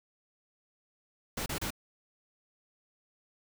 pink noise bursts, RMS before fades -35 dBFS, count 3, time 1.37-1.705 s, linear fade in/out 5 ms, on 91 ms, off 31 ms, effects none

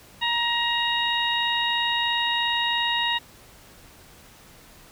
harmonic tone, 943 Hz, A#5, 20 cents sharp, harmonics 1 / 2 / 3 / 4, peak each -27 / -27 / -27 / -27 dBFS, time 0.21-3.19 s, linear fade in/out 20 ms, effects pink hiss -50 dBFS RMS until 4.91 s

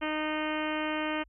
harmonic tone, 307.8 Hz, D#4, 19 cents flat, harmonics 1 / 2 / 3 / 4 / 5 / 6 / 7 / 8 / 9 / 10, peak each -33 / -36 / -38 / -39 / -40 / -41 / -41 / -42 / -43 / -43 dBFS, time 0.01-1.24 s, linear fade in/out 20 ms, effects added 50 Hz sine -58 dBFS peak until 1.28 s

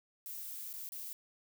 violet noise with dropouts, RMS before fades -44 dBFS, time 0.26-1.13 s, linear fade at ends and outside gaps 0 ms, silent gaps 0.73-0.738 / 0.89-0.921 s, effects none

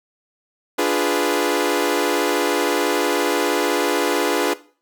sawtooth chord, D diminished seventh, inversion none, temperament equal, 293.7 / 349.2 / 415.3 / 493.9 Hz, D4 / F4 / Ab4 / Cb5, 0 / 0 / 0 / 0 cents, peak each -19 dBFS, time 0.78-4.54 s, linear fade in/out 10 ms, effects noise-tail reverb RT60 0.4 s tail -17 dB re dry

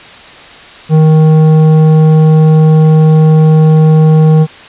triangle tone with tanh clipping, 156.7 Hz, D#3, 13 cents sharp, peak -4 dBFS, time 0.89-4.47 s, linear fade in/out 50 ms, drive 15 dB, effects white hiss -32 dBFS RMS until 4.68 s + resampled to 8000 Hz

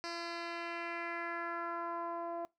10% pulse tone with low-pass filter sweep, 340 Hz, F4, 46 cents flat, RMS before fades -40 dBFS, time 0.04-2.45 s, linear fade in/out 0 ms, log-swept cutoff 5100 to 730 Hz, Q 2.4, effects noise-tail reverb RT60 0.2 s tail -23 dB re dry

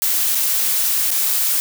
blue noise with dropouts, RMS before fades -18 dBFS, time 0.02-1.6 s, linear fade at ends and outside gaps 0 ms, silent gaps 0.349-0.353 / 1.106-1.114 s, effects none

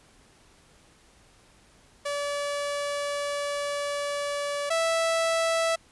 sawtooth tone pair in turn, 575 / 658.3 Hz, D5 / E5, -37 / -3 cents, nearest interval major second, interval 234 cents, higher second, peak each -24 / -19 dBFS, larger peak second, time 2.05-4.7 / 4.7-5.76 s, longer first, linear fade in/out 10 ms, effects pink hiss -58 dBFS RMS until 5.91 s + resampled to 24000 Hz

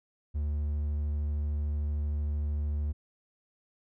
triangle tone, 73.9 Hz, D2, 11 cents sharp, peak -26 dBFS, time 0.34-2.93 s, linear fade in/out 20 ms, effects none

